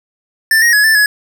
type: tone with pitch steps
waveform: square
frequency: 1777 / 1875 / 1688 / 1766 / 1688 Hz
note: A6 / A#6 / G#6 / A6 / G#6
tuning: +17 / +10 / +28 / +6 / +28 cents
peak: -8 dBFS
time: 0.51-1.06 s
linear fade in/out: 2 ms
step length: 110 ms
effects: none